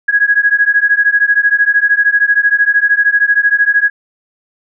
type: beating tone pair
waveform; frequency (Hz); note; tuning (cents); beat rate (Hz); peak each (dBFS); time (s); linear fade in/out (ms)
sine; 1653 / 1666; G#6 / G#6; -9 / +5; 13; -11; 0.08-3.9; 10
effects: none